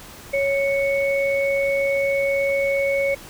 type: tone pair together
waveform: sine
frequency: 554.4 / 2218 Hz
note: C#5 / C#7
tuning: 0 / 0 cents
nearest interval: 2 octaves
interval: 2400 cents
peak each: -19 / -24 dBFS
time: 0.33-3.15 s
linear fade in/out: 10 ms
effects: pink hiss -41 dBFS RMS until 3.29 s